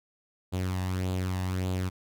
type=tone with flanger; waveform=sawtooth; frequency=92.5 Hz; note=F#2; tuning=in tune; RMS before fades=-30 dBFS; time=0.52-1.9 s; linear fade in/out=20 ms; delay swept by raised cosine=0.26 to 1.11 ms; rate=1.7 Hz; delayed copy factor=+0.55; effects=none